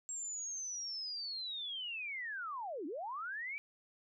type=linear two-way sweep; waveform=sine; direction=down then up; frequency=7580 to 266.9 to 2349 Hz; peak=-39 dBFS; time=0.09-3.58 s; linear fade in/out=0 ms; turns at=2.86 s; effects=none